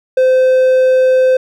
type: tone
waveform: triangle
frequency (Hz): 516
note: C5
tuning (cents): -24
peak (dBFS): -5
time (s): 0.17-1.37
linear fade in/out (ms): 5
effects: none